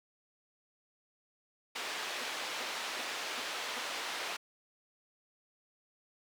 white band-pass noise, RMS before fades -39 dBFS, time 1.75-4.37 s, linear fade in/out 10 ms, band 420 to 3600 Hz, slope 12 dB/octave
10% pulse tone bursts, 246.9 Hz, B3, in tune, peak -35 dBFS, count 5, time 2.21-3.79 s, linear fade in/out 5 ms, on 28 ms, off 360 ms
effects none

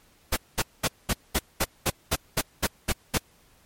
pink noise bursts, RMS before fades -23 dBFS, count 12, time 0.32-3.182 s, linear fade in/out 10 ms, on 46 ms, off 210 ms, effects pink hiss -60 dBFS RMS until 3.65 s + MP3 64 kbps

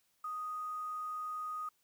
sine tone with quantisation, 1244.5 Hz, D#6, in tune, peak -37 dBFS, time 0.24-1.69 s, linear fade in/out 5 ms, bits 10, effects white hiss -75 dBFS RMS until 1.83 s

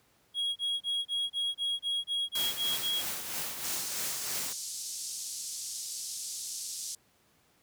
triangle tone bursts, 3303 Hz, G#7, 10 cents flat, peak -27 dBFS, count 11, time 0.34-3.03 s, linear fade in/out 50 ms, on 220 ms, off 27 ms
white noise with tremolo, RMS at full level -34 dBFS, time 2.35-4.53 s, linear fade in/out 5 ms, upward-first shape triangle, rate 3.1 Hz, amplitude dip 55%
pink band-pass noise, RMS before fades -39 dBFS, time 3.64-6.95 s, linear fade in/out 2 ms, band 5000 to 9900 Hz, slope 24 dB/octave
effects pink hiss -67 dBFS RMS until 7.62 s + high-pass 80 Hz 12 dB/octave

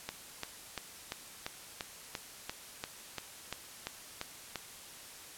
click train, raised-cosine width 0.2 ms, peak -19 dBFS, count 14, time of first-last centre 0.09-4.557 s, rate 2.91 Hz, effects white hiss -50 dBFS RMS until 5.37 s + low-pass 12000 Hz 12 dB/octave

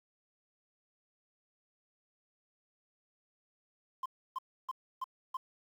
triangle tone bursts, 1045 Hz, C6, 2 cents flat, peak -31 dBFS, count 5, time 4.03-5.37 s, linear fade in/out 5 ms, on 28 ms, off 300 ms, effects tanh soft clip ceiling -28 dBFS + 10-bit

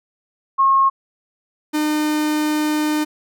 sine / 45% pulse tone pair in turn, 1082 / 303.6 Hz, C#6 / D#4, -42 / -42 cents, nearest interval octave + minor seventh, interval 2200 cents, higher first, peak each -11 / -17 dBFS, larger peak first, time 0.58-0.9 / 1.73-3.05 s, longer second, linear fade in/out 20 ms, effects none

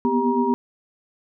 sine tone cluster, 240.4 / 249 / 395.2 / 948 Hz, B3 / B3 / G4 / A#5, -46 / +14 / +14 / +29 cents, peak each -25 / -22 / -23 / -23 dBFS, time 0.05-0.54 s, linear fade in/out 0 ms, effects none

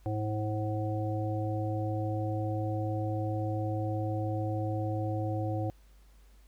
harmonic tone with a mistuned harmonic, 106.6 Hz, G#2, 46 cents sharp, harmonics 1 / 3 / 5 / 7, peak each -31 / -36 / -38 / -39 dBFS, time 0.06-5.7 s, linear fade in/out 0 ms, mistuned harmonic 3, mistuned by +23 cents, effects added 50 Hz sine -55 dBFS peak until 6.47 s + pink hiss -67 dBFS RMS until 6.47 s

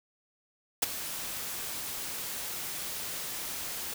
white noise with ADSR envelope, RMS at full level -23 dBFS, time 0.82-3.94 s, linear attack 9 ms, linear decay 18 ms, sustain -14 dB, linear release 6 ms, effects none

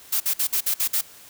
blue noise bursts, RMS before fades -22 dBFS, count 7, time 0.12-1.013 s, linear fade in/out 10 ms, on 83 ms, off 52 ms, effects white hiss -47 dBFS RMS until 1.29 s

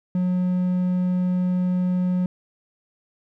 triangle tone, 181.3 Hz, F#3, 35 cents flat, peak -17 dBFS, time 0.15-2.26 s, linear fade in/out 2 ms, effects none

